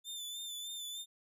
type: tone with vibrato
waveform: sawtooth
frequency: 3544 Hz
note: A7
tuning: 12 cents sharp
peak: -38 dBFS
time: 0.04-1.06 s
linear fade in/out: 50 ms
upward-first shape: sine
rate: 3.3 Hz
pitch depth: 38 cents each way
effects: none